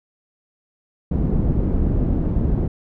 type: low-pass noise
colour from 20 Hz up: pink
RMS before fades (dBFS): -19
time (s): 1.11-2.68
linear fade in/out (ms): 5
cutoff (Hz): 270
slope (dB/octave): 12
effects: none